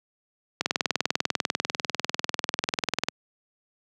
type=click train; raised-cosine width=0.2 ms; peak=-6 dBFS; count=51; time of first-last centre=0.61-3.085 s; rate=20.2 Hz; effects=high-pass 150 Hz 12 dB/octave